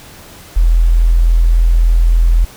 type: tone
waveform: sine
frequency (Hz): 41.79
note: E1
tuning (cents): +24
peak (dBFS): -6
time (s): 0.56-2.45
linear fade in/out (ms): 10
effects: pink hiss -37 dBFS RMS until 2.56 s